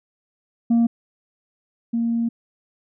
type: tone pair in turn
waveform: sine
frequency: 233.1 / 232.2 Hz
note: A#3 / A#3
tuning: 0 / -7 cents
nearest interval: unison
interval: 7 cents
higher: first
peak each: -11 / -18 dBFS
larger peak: first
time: 0.7-0.87 / 1.93-2.29 s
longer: second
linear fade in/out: 10 ms
effects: tanh soft clip ceiling -13 dBFS